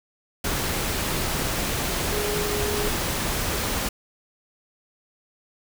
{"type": "tone in noise", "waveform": "sine", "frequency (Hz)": 415.2, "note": "G#4", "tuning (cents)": 0, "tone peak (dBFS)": -27, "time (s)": [2.12, 2.89], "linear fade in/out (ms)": 5, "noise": "pink", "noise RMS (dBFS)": -26, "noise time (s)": [0.44, 3.89], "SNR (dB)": -4, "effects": []}